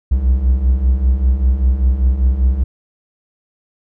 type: beating tone pair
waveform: triangle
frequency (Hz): 60.6 / 65.7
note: B1 / C2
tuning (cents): -32 / +8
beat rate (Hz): 5.1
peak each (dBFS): -15 / -10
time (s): 0.11-2.64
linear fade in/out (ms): 10
effects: none